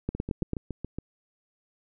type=two click trains; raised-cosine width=3 ms; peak=-20 / -15 dBFS; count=7 / 5; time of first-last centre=0.15-0.986 / 0.09-0.533 s; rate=7.18 / 9.02 Hz; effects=none